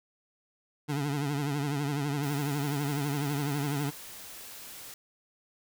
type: tone with vibrato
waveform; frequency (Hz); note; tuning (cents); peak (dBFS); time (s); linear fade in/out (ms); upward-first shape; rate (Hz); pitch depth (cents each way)
25% pulse; 143.4; D3; -41; -25; 0.88-3.91; 20; triangle; 12; 99
type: noise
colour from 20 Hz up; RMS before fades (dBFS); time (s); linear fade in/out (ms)
white; -45; 2.23-4.94; 2
effects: none